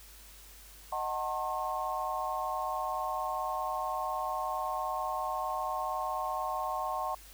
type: chord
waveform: sine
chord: D# diminished seventh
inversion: none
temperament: just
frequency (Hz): 622.3 / 746.7 / 896 / 1075.3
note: D#5 / F#5 / A5 / C6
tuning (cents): 0 / +16 / +31 / +47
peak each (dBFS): -39 / -36 / -38 / -35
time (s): 0.92-7.15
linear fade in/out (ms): 5
effects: added 50 Hz sine -54 dBFS peak until 7.33 s + white hiss -54 dBFS RMS until 7.33 s